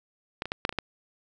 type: clicks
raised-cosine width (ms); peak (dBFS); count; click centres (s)
0.3; -14 / -18 / -12 / -8 / -12 / -25 / -11; 7; 0.421 / 0.456 / 0.519 / 0.651 / 0.693 / 0.726 / 0.787
effects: none